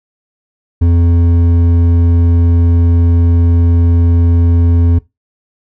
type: tone with hard clipping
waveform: sine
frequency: 85.2 Hz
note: F2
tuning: 42 cents flat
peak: -8 dBFS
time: 0.81-4.99 s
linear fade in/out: 10 ms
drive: 8 dB
effects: noise-tail reverb RT60 0.2 s tail -20 dB re dry